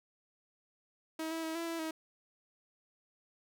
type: tone with pitch steps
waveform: sawtooth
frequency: 319.3 / 326 / 320.9 / 334.4 / 331.7 / 318.8 Hz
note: D#4 / E4 / E4 / E4 / E4 / D#4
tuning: +45 / -19 / -46 / +25 / +11 / +42 cents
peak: -32 dBFS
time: 1.19-1.91 s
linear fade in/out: 5 ms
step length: 120 ms
effects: none